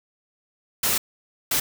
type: noise bursts at uneven times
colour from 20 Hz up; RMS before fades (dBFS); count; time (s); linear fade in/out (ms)
white; -22; 2; 0.83-0.98 / 1.51-1.6; 5
effects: none